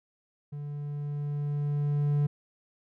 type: tone with level ramp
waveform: triangle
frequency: 145.6 Hz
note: D3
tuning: 15 cents flat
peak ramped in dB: -33 to -20 dBFS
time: 0.52-2.27 s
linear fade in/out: 10 ms
effects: none